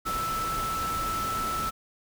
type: tone in noise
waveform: sine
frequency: 1318.5 Hz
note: E6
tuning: in tune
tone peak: -28 dBFS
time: 0.05-1.71 s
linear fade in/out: 20 ms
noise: pink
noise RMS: -35 dBFS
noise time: 0.05-1.71 s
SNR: +4 dB
effects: none